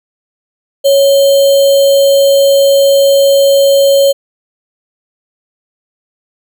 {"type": "tone with sample-and-hold", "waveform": "sine", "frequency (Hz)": 554.4, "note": "C#5", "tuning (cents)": 0, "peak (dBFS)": -4, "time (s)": [0.84, 4.13], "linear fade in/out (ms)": 20, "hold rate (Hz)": 3675, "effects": []}